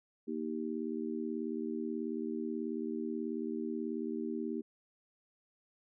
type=harmonic tone; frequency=78.4 Hz; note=D#2; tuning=14 cents sharp; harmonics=3 / 4 / 5; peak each=-38 / -39 / -40 dBFS; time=0.27-4.62 s; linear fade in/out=20 ms; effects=none